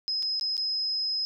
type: tone with dropouts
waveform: sine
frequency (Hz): 5090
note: D#8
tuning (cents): +39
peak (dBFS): -26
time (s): 0.08-1.25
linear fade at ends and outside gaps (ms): 0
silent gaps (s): 0.225-0.229 / 0.397-0.411 / 0.568-0.578
effects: none